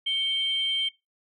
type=tone pair together; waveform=sine; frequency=2224 / 3145 Hz; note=C#7 / G7; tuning=+5 / +5 cents; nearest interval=tritone; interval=600 cents; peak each=-34 / -23 dBFS; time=0.06-0.89 s; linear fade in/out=10 ms; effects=noise-tail reverb RT60 0.2 s tail -19 dB re dry + tanh soft clip ceiling -18 dBFS